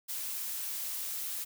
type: noise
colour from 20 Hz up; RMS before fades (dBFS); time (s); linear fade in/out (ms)
blue; -37; 0.08-1.45; 20
effects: none